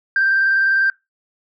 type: tone with vibrato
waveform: sine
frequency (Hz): 1572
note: G6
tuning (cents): +4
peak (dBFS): -12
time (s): 0.16-0.9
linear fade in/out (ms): 2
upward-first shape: triangle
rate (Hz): 20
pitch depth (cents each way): 33
effects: noise-tail reverb RT60 0.2 s tail -22 dB re dry + tanh soft clip ceiling -9 dBFS